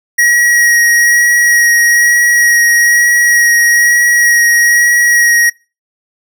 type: tone with vibrato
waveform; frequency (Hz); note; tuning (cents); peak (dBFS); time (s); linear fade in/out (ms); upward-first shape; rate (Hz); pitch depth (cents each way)
square; 1900; A#6; +33; -7; 0.18-5.5; 10; sine; 1.1; 10
effects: noise-tail reverb RT60 0.3 s tail -23 dB re dry